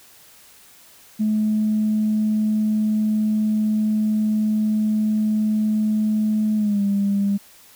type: tone with pitch glide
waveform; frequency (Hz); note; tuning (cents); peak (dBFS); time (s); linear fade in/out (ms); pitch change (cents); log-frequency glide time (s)
sine; 214.6 to 200.2; A3 to G3; -43 to +37; -16; 1.19-7.38; 20; -120; 6.56-6.82
effects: tanh soft clip ceiling -12 dBFS + white hiss -49 dBFS RMS until 7.75 s